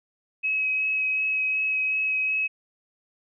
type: tone with vibrato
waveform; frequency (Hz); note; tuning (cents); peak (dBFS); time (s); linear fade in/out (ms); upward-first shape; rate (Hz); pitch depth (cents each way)
sine; 2554; D#7; +45; -22; 0.43-2.48; 20; sine; 2.7; 11
effects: none